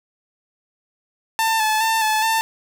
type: tone with vibrato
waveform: sawtooth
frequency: 880 Hz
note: A5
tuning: in tune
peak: -13 dBFS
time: 1.39-2.41 s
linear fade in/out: 0 ms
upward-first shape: square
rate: 2.4 Hz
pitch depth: 28 cents each way
effects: none